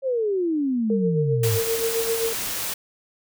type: exponential sweep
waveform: sine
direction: down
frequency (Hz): 550 to 99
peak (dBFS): -20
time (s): 0.02-1.6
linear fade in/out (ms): 50
type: tone with tremolo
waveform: sine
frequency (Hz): 456.2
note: A#4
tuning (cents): -37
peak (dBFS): -20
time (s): 0.9-2.33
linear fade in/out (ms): 2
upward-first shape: sine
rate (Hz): 7.6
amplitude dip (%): 60
type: noise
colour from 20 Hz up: white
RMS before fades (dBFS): -28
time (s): 1.43-2.74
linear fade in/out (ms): 5
effects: none